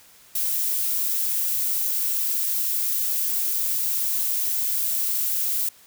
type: noise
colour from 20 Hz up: violet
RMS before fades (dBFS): -24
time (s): 0.35-5.69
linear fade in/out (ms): 5
effects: white hiss -52 dBFS RMS until 5.86 s